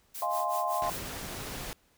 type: noise with tremolo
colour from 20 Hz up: blue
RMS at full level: -39 dBFS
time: 0.14-1.09 s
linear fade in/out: 10 ms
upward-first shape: sine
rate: 5.3 Hz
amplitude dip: 90%
type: chord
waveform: sine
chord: F minor seventh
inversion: third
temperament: equal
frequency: 622.3 / 698.5 / 830.6 / 1046.5 Hz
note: Eb5 / F5 / Ab5 / C6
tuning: 0 / 0 / 0 / 0 cents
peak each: -36 / -32 / -35 / -31 dBFS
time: 0.22-0.9 s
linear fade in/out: 2 ms
type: noise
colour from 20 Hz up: pink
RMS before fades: -39 dBFS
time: 0.82-1.73 s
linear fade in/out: 0 ms
effects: pink hiss -67 dBFS RMS until 1.97 s